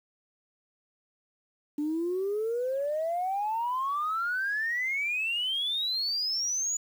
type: exponential sweep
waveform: sine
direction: up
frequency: 290.3 to 6970 Hz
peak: -26 dBFS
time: 1.78-6.77 s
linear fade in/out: 5 ms
effects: tanh soft clip ceiling -23 dBFS + 9-bit